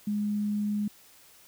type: tone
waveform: sine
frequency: 207.7 Hz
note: G#3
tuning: in tune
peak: -26 dBFS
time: 0.07-0.88 s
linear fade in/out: 5 ms
effects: white hiss -56 dBFS RMS until 1.47 s